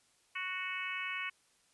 harmonic tone, 370 Hz, F#4, in tune, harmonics 3 / 4 / 5 / 6 / 7 / 8, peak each -44 / -45 / -44 / -40 / -42 / -47 dBFS, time 0.35-1.3 s, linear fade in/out 10 ms, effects white hiss -70 dBFS RMS until 1.73 s + resampled to 24000 Hz

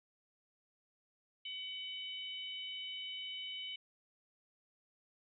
harmonic tone, 754 Hz, F#5, 32 cents sharp, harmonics 3 / 4 / 5, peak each -49 / -42 / -53 dBFS, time 1.45-3.76 s, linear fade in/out 5 ms, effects none

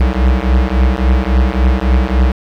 square beating tone pair, 61.74 / 65.34 Hz, B1 / C2, 0 / -2 cents, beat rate 3.6 Hz, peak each -13 dBFS, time 0-2.32 s, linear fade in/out 5 ms, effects low-pass 3000 Hz 12 dB/octave + 7-bit

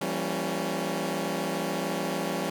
15% pulse chord, E diminished seventh, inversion none, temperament equal with one note detuned, 169.06 / 196 / 233.1 / 277.2 Hz, E3 / G3 / Bb3 / Db4, +44 / 0 / 0 / 0 cents, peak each -27 / -26 / -31 / -27 dBFS, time 0.01-2.5 s, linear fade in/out 5 ms, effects none

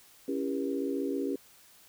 sine chord, C# diminished seventh, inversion none, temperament just, 277.2 / 332.6 / 399.1 / 479 Hz, C#4 / E4 / G4 / Bb4, 0 / +16 / +31 / +47 cents, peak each -32 / -38 / -34 / -38 dBFS, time 0.28-1.36 s, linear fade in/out 5 ms, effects white hiss -58 dBFS RMS until 1.88 s

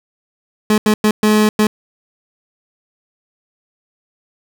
30% pulse tone bursts at uneven times, 213.1 Hz, G#3, 45 cents sharp, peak -7 dBFS, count 5, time 0.7-0.78 / 0.86-0.94 / 1.04-1.11 / 1.23-1.49 / 1.59-1.67 s, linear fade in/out 2 ms, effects none

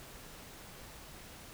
silence, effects pink hiss -51 dBFS RMS until 1.53 s

